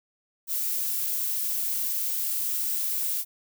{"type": "noise", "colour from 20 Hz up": "violet", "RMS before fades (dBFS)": -28, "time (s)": [0.47, 3.25], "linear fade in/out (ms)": 50, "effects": []}